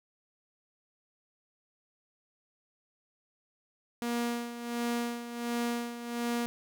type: tone with tremolo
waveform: sawtooth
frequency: 237.5 Hz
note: A#3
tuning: 33 cents sharp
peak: -25 dBFS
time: 4.02-6.46 s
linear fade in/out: 0 ms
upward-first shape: sine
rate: 1.4 Hz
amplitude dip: 70%
effects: none